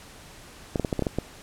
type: clicks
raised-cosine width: 2 ms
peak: -11 dBFS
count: 8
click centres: 0.758 / 0.797 / 0.848 / 0.928 / 0.993 / 1.023 / 1.068 / 1.186 s
effects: pink hiss -47 dBFS RMS until 1.42 s + low-pass 11000 Hz 12 dB/octave